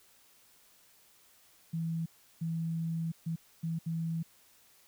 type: tone bursts at uneven times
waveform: sine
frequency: 164.3 Hz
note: E3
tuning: 5 cents flat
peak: -31 dBFS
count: 5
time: 1.73-2.06 / 2.41-3.12 / 3.26-3.36 / 3.63-3.79 / 3.86-4.23 s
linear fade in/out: 10 ms
effects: white hiss -63 dBFS RMS until 4.87 s